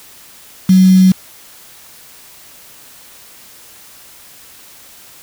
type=tone with quantisation; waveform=sine; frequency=186.9 Hz; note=F#3; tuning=18 cents sharp; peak=-4 dBFS; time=0.69-1.12 s; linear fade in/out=5 ms; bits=4; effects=white hiss -40 dBFS RMS until 5.22 s